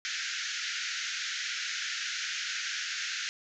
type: band-pass noise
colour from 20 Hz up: pink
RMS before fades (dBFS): -35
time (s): 0.05-3.29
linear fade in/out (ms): 0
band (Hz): 1400 to 6900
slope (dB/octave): 96
effects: none